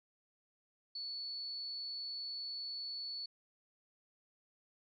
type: tone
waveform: sine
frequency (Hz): 4435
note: C#8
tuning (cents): 0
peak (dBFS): -40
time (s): 0.95-3.26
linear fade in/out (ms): 5
effects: none